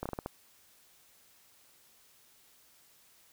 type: slowing click train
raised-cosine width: 1 ms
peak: -21 dBFS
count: 6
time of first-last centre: 0.03-0.261 s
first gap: 26 ms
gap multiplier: 1.29
effects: white hiss -63 dBFS RMS until 3.32 s